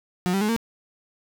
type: tone with pitch steps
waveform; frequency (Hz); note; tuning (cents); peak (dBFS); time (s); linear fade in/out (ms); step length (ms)
35% pulse; 180 / 195.16 / 211.6 / 229.4; F#3 / G3 / G#3 / A#3; -47 / -7 / +33 / -28; -19; 0.26-0.564; 0; 76
effects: none